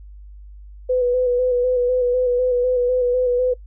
sine tone with vibrato, 497.6 Hz, B4, 13 cents sharp, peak -15 dBFS, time 0.89-3.54 s, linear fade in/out 10 ms, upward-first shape square, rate 4 Hz, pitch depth 26 cents each way, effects noise-tail reverb RT60 0.1 s tail -22 dB re dry + added 50 Hz sine -37 dBFS peak until 3.66 s

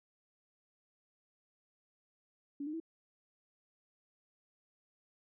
sine tone with pitch steps, 284.3 / 304.7 / 326.6 Hz, C#4 / D#4 / E4, +44 / -36 / -16 cents, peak -37 dBFS, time 2.6-2.801 s, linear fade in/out 5 ms, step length 67 ms, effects none

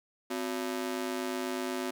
sawtooth ring-modulated tone, 312.7 Hz, D#4, 9 cents sharp, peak -25 dBFS, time 0.3-1.91 s, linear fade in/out 10 ms, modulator 54.1 Hz, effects none

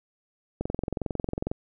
click train, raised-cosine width 2 ms, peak -15 dBFS, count 21, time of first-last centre 0.61-1.515 s, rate 22.1 Hz, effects none

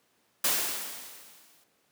white noise with exponential decay, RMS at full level -24 dBFS, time 0.44-1.64 s, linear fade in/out 5 ms, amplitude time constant 260 ms, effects pink hiss -69 dBFS RMS until 1.91 s + high-pass 200 Hz 12 dB/octave

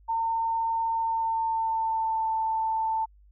sine tone with pitch glide, 908 to 888.3 Hz, A#5 to A5, -46 to +16 cents, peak -24 dBFS, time 0.08-3.06 s, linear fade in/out 20 ms, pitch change -38 cents, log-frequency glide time 0.89-2.31 s, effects added 50 Hz sine -53 dBFS peak until 3.31 s

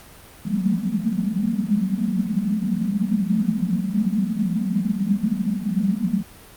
pink band-pass noise, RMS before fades -22 dBFS, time 0.45-6.23 s, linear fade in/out 5 ms, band 180 to 230 Hz, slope 96 dB/octave, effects pink hiss -45 dBFS RMS until 6.56 s + Opus 48 kbps

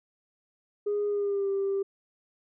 sine tone with pitch glide, 412.3 to 393.2 Hz, G#4 to G4, -13 to +5 cents, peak -24 dBFS, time 0.86-1.83 s, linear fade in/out 10 ms, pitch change -82 cents, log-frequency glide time 1.08-1.49 s, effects tanh soft clip ceiling -22 dBFS

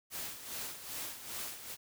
white noise with tremolo, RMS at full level -40 dBFS, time 0.1-1.77 s, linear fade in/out 50 ms, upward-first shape sine, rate 2.5 Hz, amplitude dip 65%, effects none

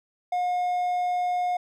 triangle tone, 718 Hz, F5, 48 cents sharp, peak -21 dBFS, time 0.32-1.57 s, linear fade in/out 5 ms, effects none

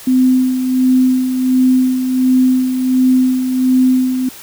sine tone with tremolo, 256.4 Hz, C4, 35 cents flat, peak -7 dBFS, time 0.07-4.29 s, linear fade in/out 5 ms, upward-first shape sine, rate 1.4 Hz, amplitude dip 55%, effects white hiss -35 dBFS RMS until 4.42 s

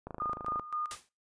click train, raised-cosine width 1 ms, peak -26 dBFS, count 15, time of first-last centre 0.07-0.596 s, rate 26.6 Hz
sine tone with tremolo, 1221 Hz, D#6, 33 cents flat, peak -31 dBFS, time 0.2-0.95 s, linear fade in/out 2 ms, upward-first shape square, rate 3.8 Hz, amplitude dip 75%
white noise with exponential decay, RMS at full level -36 dBFS, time 0.91-1.09 s, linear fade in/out 1 ms, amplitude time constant 39 ms
effects noise-tail reverb RT60 0.3 s tail -23 dB re dry + resampled to 22050 Hz

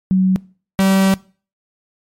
sine / 45% pulse tone pair in turn, 187.5 / 192.66 Hz, F#3 / G3, +23 / -30 cents, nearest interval unison, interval 47 cents, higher second, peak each -10 / -11 dBFS, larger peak first, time 0.11-0.36 / 0.79-1.14 s, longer second, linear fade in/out 0 ms, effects noise-tail reverb RT60 0.4 s tail -22 dB re dry + MP3 64 kbps

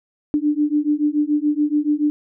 sine beating tone pair, 293.7 / 300.7 Hz, D4 / D4, 0 / +41 cents, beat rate 7 Hz, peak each -19 dBFS, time 0.34-2.1 s, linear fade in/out 0 ms, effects none

